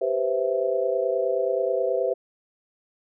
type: chord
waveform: sine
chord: C major seventh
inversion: second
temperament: equal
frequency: 392 / 493.9 / 523.3 / 659.3 Hz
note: G4 / B4 / C5 / E5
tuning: 0 / 0 / 0 / 0 cents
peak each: -28 / -27 / -25 / -28 dBFS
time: 0.01-2.14 s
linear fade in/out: 10 ms
effects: none